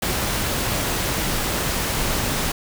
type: noise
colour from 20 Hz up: pink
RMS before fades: -23 dBFS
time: 0.02-2.52 s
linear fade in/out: 5 ms
effects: none